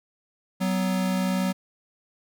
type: tone pair together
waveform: square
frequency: 187.24 / 248.2 Hz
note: F#3 / B3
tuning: +21 / +9 cents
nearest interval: perfect fourth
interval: 488 cents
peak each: -24 / -31 dBFS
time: 0.6-1.53 s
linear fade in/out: 20 ms
effects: none